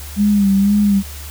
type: tone with vibrato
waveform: sine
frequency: 201.1 Hz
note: G3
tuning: 44 cents sharp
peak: -10 dBFS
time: 0.16-1.03 s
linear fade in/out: 50 ms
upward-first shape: sine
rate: 2 Hz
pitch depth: 53 cents each way
effects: added 73 Hz sine -30 dBFS peak until 1.3 s + white hiss -35 dBFS RMS until 1.3 s